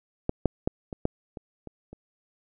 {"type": "clicks", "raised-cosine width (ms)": 2, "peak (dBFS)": [-11, -7, -10, -21, -10, -24, -26, -29], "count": 8, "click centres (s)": [0.294, 0.457, 0.675, 0.928, 1.054, 1.372, 1.673, 1.93], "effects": []}